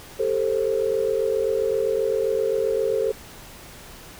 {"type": "tone cluster", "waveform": "sine", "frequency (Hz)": [398.7, 446.3, 530], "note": ["G4", "A4", "C5"], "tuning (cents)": [29, 25, 22], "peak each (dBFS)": [-25, -22, -25], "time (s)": [0.19, 3.12], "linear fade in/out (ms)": 10, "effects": ["tanh soft clip ceiling -10 dBFS", "pink hiss -43 dBFS RMS until 4.19 s"]}